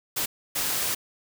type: noise bursts at uneven times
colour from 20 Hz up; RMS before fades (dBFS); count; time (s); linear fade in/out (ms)
white; -27; 2; 0.16-0.26 / 0.55-0.95; 10
effects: none